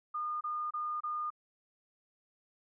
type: tone bursts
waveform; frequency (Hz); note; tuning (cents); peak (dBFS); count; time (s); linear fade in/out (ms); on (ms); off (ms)
sine; 1218; D#6; -37; -33; 4; 0.14-1.304; 10; 270; 28
effects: none